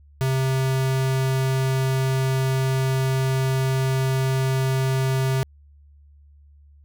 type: tone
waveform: square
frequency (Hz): 132.3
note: C3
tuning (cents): +20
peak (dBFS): -20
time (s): 0.21-5.43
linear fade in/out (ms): 0
effects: added 72 Hz sine -48 dBFS peak until 6.84 s